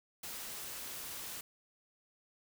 white noise, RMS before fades -44 dBFS, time 0.23-1.41 s, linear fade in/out 5 ms, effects none

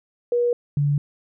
sine tone pair in turn, 481.3 / 144.25 Hz, B4 / D3, -45 / -31 cents, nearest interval octave + major sixth, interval 2086 cents, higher first, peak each -17 / -17 dBFS, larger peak neither, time 0.32-0.53 / 0.77-0.98 s, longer neither, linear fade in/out 2 ms, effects none

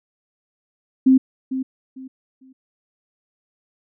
sine tone with echo, 262 Hz, C4, 2 cents sharp, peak -9 dBFS, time 1.06-1.18 s, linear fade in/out 10 ms, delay 450 ms, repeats 3, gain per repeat -12 dB, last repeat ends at 2.53 s, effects none

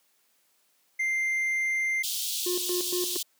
triangle tone, 2093 Hz, C7, in tune, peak -23 dBFS, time 0.99-2.03 s, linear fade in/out 10 ms
pink high-pass noise, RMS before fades -31 dBFS, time 2.03-3.23 s, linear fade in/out 10 ms, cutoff 3100 Hz, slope 48 dB/octave
triangle tone with tremolo, 357.9 Hz, F4, 42 cents sharp, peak -25 dBFS, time 2.46-3.17 s, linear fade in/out 5 ms, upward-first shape square, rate 4.3 Hz, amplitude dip 80%
effects white hiss -68 dBFS RMS until 3.39 s + high-pass 200 Hz 12 dB/octave

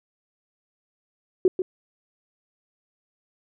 sine tone with echo, 370 Hz, F#4, in tune, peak -13 dBFS, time 1.45-1.48 s, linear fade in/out 2 ms, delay 140 ms, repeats 1, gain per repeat -8 dB, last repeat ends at 1.62 s, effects none

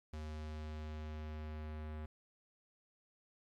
square tone with low-pass filter sweep, 77 Hz, D#2, 17 cents flat, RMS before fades -45 dBFS, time 0.13-2.06 s, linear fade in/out 5 ms, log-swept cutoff 7100 to 2200 Hz, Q 0.79, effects 12-bit

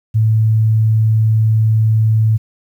sine tone, 110 Hz, A2, in tune, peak -9 dBFS, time 0.14-2.38 s, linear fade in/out 20 ms, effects 8-bit

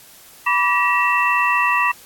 sine tone cluster, 980 / 1156 / 1917 / 2678 Hz, B5 / D6 / A#6 / E7, -14 / -28 / +48 / +27 cents, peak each -20 dBFS, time 0.46-1.92 s, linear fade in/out 10 ms, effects white hiss -45 dBFS RMS until 2.05 s + AAC 64 kbps

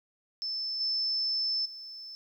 sine tone with level steps, 5274 Hz, E8, in tune, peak -31 / -27 / -41 dBFS, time 0.42-2.15 s, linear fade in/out 0 ms, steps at 0.8 / 1.65 s, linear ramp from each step 10 ms, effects 11-bit

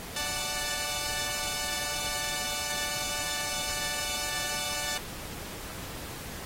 5% pulse chord, D major, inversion none, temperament equal, 587.3 / 740 / 880 Hz, D5 / F#5 / A5, 0 / 0 / 0 cents, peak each -23 dBFS, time 0.16-4.98 s, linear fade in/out 5 ms, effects pink hiss -41 dBFS RMS until 6.45 s + AAC 48 kbps

